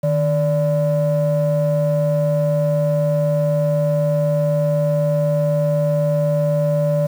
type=ring-modulated tone; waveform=triangle; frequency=214 Hz; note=A3; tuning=48 cents flat; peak=-9 dBFS; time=0.03-7.07 s; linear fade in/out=10 ms; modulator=368 Hz; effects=tanh soft clip ceiling -7 dBFS + 7-bit